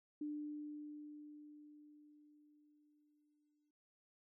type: tone with exponential decay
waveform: sine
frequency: 297.8 Hz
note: D4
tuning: 24 cents sharp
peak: -39 dBFS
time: 0.21-3.71 s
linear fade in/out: 5 ms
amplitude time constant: 760 ms
effects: noise-tail reverb RT60 0.4 s tail -22 dB re dry